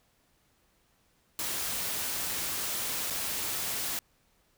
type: noise with dropouts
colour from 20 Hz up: white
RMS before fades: -33 dBFS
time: 1.39-3.99 s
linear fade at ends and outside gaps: 1 ms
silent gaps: 3.101-3.106 s
effects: pink hiss -69 dBFS RMS until 4.57 s